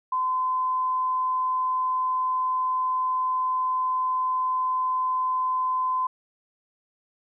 sine tone, 1024 Hz, C6, 38 cents flat, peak -22 dBFS, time 0.12-6.07 s, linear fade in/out 5 ms, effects none

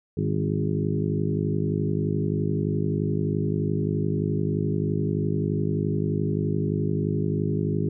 harmonic tone with a mistuned harmonic, 51.6 Hz, G#1, 10 cents flat, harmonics 2 / 3 / 4 / 5 / 6 / 7 / 8, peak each -29 / -26 / -31 / -33 / -33 / -32 / -32 dBFS, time 0.17-7.89 s, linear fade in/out 5 ms, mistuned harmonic 4, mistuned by -48 cents, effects none

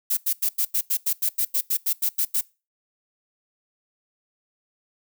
violet noise bursts, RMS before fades -22 dBFS, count 15, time 0.1-2.412 s, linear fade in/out 10 ms, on 72 ms, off 88 ms, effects noise-tail reverb RT60 0.3 s tail -23 dB re dry

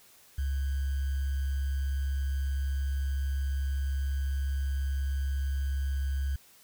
sine tone with sample-and-hold, 68.4 Hz, C#2, 23 cents flat, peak -27 dBFS, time 0.38-6.36 s, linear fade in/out 5 ms, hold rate 1575 Hz, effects white hiss -58 dBFS RMS until 6.63 s

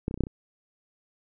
clicks, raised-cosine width 3 ms, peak -14 / -21 / -17 / -28 / -10 / -14 / -26 dBFS, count 7, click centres 0.081 / 0.111 / 0.142 / 0.176 / 0.207 / 0.237 / 0.269 s, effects none

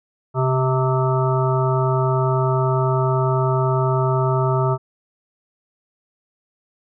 harmonic tone with a mistuned harmonic, 130 Hz, C3, 11 cents flat, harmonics 1 / 3 / 5 / 7 / 9 / 10, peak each -18 / -23 / -25 / -26 / -28 / -28 dBFS, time 0.34-4.78 s, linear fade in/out 50 ms, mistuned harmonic 1, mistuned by +26 cents, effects none

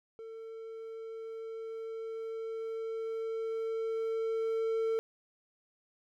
triangle tone with level ramp, 448.9 Hz, A4, 35 cents sharp, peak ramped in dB -41 to -26 dBFS, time 0.19-4.99 s, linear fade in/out 0 ms, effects none

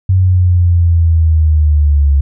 sine linear sweep, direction down, 94.2 to 69.3 Hz, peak -6 dBFS, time 0.09-2.21 s, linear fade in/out 5 ms, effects none

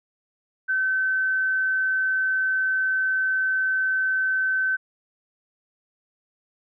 sine tone, 1532 Hz, G6, 40 cents flat, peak -20 dBFS, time 0.68-4.77 s, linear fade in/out 20 ms, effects none

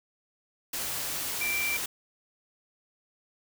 sine tone in noise, 2349 Hz, D7, in tune, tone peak -28 dBFS, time 1.41-1.77 s, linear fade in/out 5 ms, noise white, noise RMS -33 dBFS, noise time 0.73-1.86 s, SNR +2 dB, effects none

